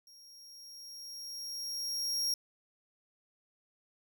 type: tone with level ramp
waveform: 40% pulse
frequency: 5588 Hz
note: F8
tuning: in tune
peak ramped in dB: -54 to -28 dBFS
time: 0.07-2.34 s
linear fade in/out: 2 ms
effects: none